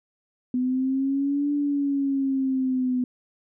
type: linear two-way sweep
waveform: sine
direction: up then down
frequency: 249.4 to 290.6 to 249.4 Hz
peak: -21 dBFS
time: 0.54-3.04 s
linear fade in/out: 2 ms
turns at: 1.52 s
effects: none